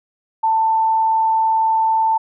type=tone; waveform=sine; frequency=889 Hz; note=A5; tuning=18 cents sharp; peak=-13 dBFS; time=0.43-2.18 s; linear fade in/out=10 ms; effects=none